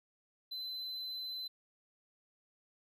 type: tone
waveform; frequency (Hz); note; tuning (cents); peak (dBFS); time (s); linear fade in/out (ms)
triangle; 4043; B7; +40; -38; 0.51-1.48; 10
effects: none